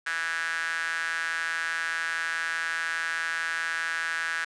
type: tone with high-pass filter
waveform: sawtooth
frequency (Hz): 164.81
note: E3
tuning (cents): 0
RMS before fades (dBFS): -30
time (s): 0.06-4.45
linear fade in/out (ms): 10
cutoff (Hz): 1600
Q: 6.9
effects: resampled to 22050 Hz + 9-bit